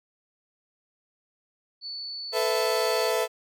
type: tone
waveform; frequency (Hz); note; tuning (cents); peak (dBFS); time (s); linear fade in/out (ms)
sine; 4466; C#8; +12; -33; 1.81-3.13; 50
type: chord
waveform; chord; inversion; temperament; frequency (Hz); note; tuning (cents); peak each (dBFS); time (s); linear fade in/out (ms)
35% pulse; A suspended second; none; equal with one note detuned; 440 / 499.9 / 659.3; A4 / B4 / E5; 0 / +21 / 0; -26; 2.32-3.28; 50
effects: none